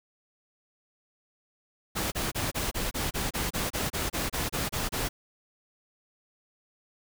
pink noise bursts, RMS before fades -30 dBFS, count 16, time 1.95-5.09 s, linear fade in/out 20 ms, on 170 ms, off 28 ms, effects none

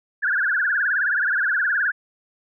sine tone with vibrato, 1568 Hz, G6, in tune, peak -18 dBFS, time 0.22-1.92 s, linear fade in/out 20 ms, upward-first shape triangle, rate 19 Hz, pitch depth 210 cents each way, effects none

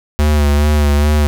square tone with vibrato, 73.7 Hz, D2, 7 cents sharp, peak -10 dBFS, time 0.19-1.27 s, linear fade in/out 0 ms, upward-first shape sine, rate 2.4 Hz, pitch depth 39 cents each way, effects none

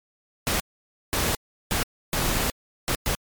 pink noise bursts at uneven times, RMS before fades -24 dBFS, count 6, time 0.47-0.6 / 1.13-1.35 / 1.71-1.83 / 2.13-2.5 / 2.88-2.95 / 3.06-3.15 s, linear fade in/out 0 ms, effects MP3 96 kbps

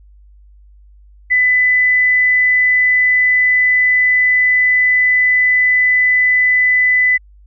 sine tone, 2000 Hz, B6, 21 cents sharp, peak -9 dBFS, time 1.3-7.18 s, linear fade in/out 20 ms, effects added 50 Hz sine -41 dBFS peak until 7.46 s

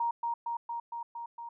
sine tone with echo, 937 Hz, A#5, 9 cents sharp, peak -27 dBFS, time 0-0.11 s, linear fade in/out 5 ms, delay 230 ms, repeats 6, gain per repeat -2 dB, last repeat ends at 1.49 s, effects none

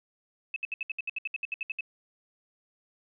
sine tone bursts, 2600 Hz, E7, 24 cents flat, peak -29 dBFS, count 15, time 0.54-1.808 s, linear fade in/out 2 ms, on 22 ms, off 67 ms, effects none

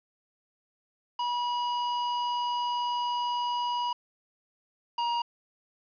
square tone pair in turn, 969 / 947.4 Hz, B5 / A#5, -33 / +28 cents, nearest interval unison, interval 39 cents, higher first, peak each -28 / -27 dBFS, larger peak second, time 1.19-3.93 / 4.98-5.22 s, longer first, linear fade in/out 5 ms, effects resampled to 11025 Hz + 9-bit

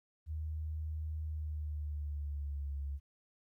sine tone with pitch glide, 77.78 to 70.1 Hz, D#2 to C#2, 0 to +20 cents, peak -36 dBFS, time 0.26-3 s, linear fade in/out 50 ms, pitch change -180 cents, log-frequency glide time 1.23-2.75 s, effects 13-bit

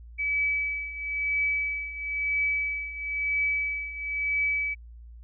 sine tone with tremolo, 2291 Hz, D7, 44 cents flat, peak -22 dBFS, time 0.18-4.75 s, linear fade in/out 20 ms, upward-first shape triangle, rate 1 Hz, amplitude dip 80%, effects added 58 Hz sine -43 dBFS peak until 5.23 s

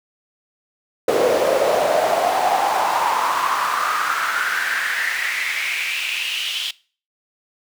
brown noise with high-pass filter sweep, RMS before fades -20 dBFS, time 1.08-6.71 s, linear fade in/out 5 ms, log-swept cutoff 470 to 3200 Hz, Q 5.3, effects noise-tail reverb RT60 0.4 s tail -21 dB re dry

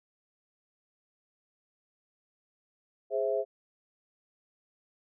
sine chord, Ab augmented, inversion none, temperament equal with one note detuned, 415.3 / 527.2 / 659.3 Hz, Ab4 / C5 / E5, 0 / +13 / 0 cents, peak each -31 dBFS, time 3.1-3.45 s, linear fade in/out 50 ms, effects none

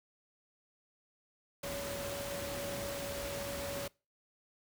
sine tone in noise, 564 Hz, C#5, 30 cents sharp, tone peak -40 dBFS, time 1.63-3.88 s, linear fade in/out 5 ms, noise pink, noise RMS -41 dBFS, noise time 1.63-3.88 s, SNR -2 dB, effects noise-tail reverb RT60 0.3 s tail -24 dB re dry + high-pass 60 Hz 12 dB/octave

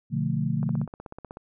sine chord, B half-diminished seventh, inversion none, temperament just, 123.47 / 148.16 / 177.8 / 222.2 Hz, B2 / D3 / F3 / A3, 0 / +16 / +31 / +17 cents, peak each -30 / -27 / -30 / -30 dBFS, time 0.1-0.87 s, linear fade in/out 50 ms
click train, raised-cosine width 1 ms, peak -25 dBFS, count 13, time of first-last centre 0.63-1.371 s, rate 16.2 Hz
effects none

